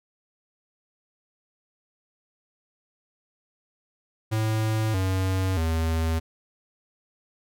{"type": "tone with pitch steps", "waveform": "square", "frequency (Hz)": [109.6, 94.32, 81.16], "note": ["A2", "F#2", "E2"], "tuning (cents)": [-6, 34, -26], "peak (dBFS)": -23, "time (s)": [4.31, 6.2], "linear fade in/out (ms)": 20, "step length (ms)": 630, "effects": []}